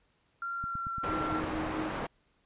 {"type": "tone with pitch glide", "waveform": "sine", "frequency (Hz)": [1380, 1358.6], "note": ["F6", "F6"], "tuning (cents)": [-21, -48], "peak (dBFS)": -33, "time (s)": [0.42, 1.4], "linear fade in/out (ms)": 2, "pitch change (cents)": -27, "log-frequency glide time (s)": [0.56, 0.92]}
{"type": "click train", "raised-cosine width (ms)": 5, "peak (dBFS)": -29, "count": 10, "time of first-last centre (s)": [0.64, 1.669], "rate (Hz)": 8.75}
{"type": "low-pass noise", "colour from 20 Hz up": "white", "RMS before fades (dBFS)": -36, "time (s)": [1.03, 2.07], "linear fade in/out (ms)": 10, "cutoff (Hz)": 1100, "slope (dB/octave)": 12}
{"type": "tone with tremolo", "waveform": "sine", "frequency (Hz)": 313.7, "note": "D#4", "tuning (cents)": 14, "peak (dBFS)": -33, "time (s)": [1.07, 1.93], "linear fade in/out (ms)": 50, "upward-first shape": "sine", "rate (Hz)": 4.4, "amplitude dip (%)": 45}
{"effects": ["pink hiss -71 dBFS RMS until 2.45 s", "resampled to 8000 Hz"]}